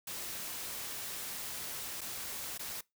white noise with dropouts, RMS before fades -41 dBFS, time 0.07-2.81 s, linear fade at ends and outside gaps 5 ms, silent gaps 2.009-2.014 / 2.578-2.592 s, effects noise-tail reverb RT60 0.2 s tail -23 dB re dry

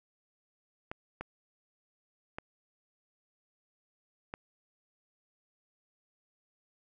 clicks, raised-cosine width 0.5 ms, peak -23 dBFS, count 4, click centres 0.915 / 1.21 / 2.385 / 4.339 s, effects none

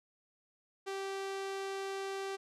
sawtooth tone, 389.6 Hz, G4, 11 cents flat, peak -33 dBFS, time 0.86-2.37 s, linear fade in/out 20 ms, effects low-pass 8000 Hz 12 dB/octave

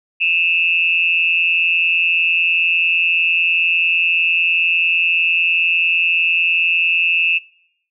sine tone with amplitude modulation, 2637 Hz, E7, in tune, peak -9 dBFS, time 0.2-7.39 s, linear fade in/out 20 ms, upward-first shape sine, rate 171 Hz, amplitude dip 90%, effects noise-tail reverb RT60 0.8 s tail -25 dB re dry

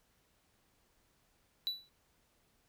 triangle tone with exponential decay, 3951 Hz, B7, in tune, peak -28 dBFS, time 1.67-1.89 s, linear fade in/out 0 ms, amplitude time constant 47 ms, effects pink hiss -73 dBFS RMS until 2.68 s

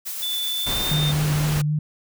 blue noise with tremolo, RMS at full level -29 dBFS, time 0.05-0.95 s, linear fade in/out 20 ms, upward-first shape triangle, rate 7.7 Hz, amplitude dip 30%
sine tone with pitch glide, 3500 to 3621 Hz, A7 to A7, -10 to +49 cents, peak -24 dBFS, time 0.22-1.12 s, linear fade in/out 10 ms, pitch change +59 cents, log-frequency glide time 0.53-0.89 s
pink noise, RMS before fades -28 dBFS, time 0.66-1.62 s, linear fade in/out 10 ms
sine tone with vibrato, 150 Hz, D3, 37 cents sharp, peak -19 dBFS, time 0.91-1.79 s, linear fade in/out 5 ms, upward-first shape sine, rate 3.9 Hz, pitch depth 23 cents each way
effects none

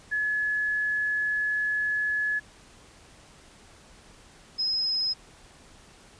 sine tone pair in turn, 1704 / 5106 Hz, G#6 / D#8, +44 / +44 cents, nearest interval octave + perfect fifth, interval 1900 cents, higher second, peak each -24 dBFS, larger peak neither, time 0.11-2.4 / 4.58-5.14 s, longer first, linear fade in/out 20 ms, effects pink hiss -53 dBFS RMS until 6.19 s + resampled to 22050 Hz

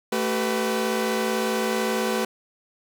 sawtooth tone cluster, 220.9 / 383.7 / 497.4 Hz, A3 / G4 / B4, +7 / -37 / +12 cents, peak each -23 dBFS, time 0.12-2.25 s, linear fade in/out 5 ms, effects none

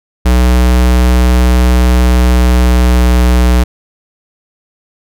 square tone with pitch glide, 61.74 to 61.31 Hz, B1 to B1, 0 to -12 cents, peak -6 dBFS, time 0.25-3.64 s, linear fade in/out 10 ms, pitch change -12 cents, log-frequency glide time 1.74-3.32 s, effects none

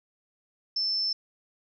sine tone, 5300 Hz, E8, 9 cents sharp, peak -25 dBFS, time 0.76-1.13 s, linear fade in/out 5 ms, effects none

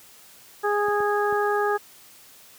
harmonic tone, 413 Hz, G#4, 10 cents flat, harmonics 1 / 2 / 3 / 4, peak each -23 / -26 / -28 / -29 dBFS, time 0.63-1.78 s, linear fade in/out 20 ms
clicks, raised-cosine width 2 ms, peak -26 dBFS, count 3, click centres 0.884 / 1.004 / 1.326 s
effects white hiss -50 dBFS RMS until 2.58 s + high-pass 60 Hz 12 dB/octave

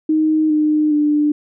sine tone with pitch steps, 311.7 / 304.4 / 297.3 Hz, D#4 / D#4 / D4, +3 / -38 / +21 cents, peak -12 dBFS, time 0.09-1.32 s, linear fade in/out 5 ms, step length 410 ms, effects none

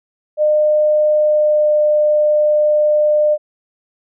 sine tone with pitch glide, 606 to 601.8 Hz, D#5 to D5, -46 to +42 cents, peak -10 dBFS, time 0.37-3.38 s, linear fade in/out 50 ms, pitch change -12 cents, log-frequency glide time 1.16-1.78 s, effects none

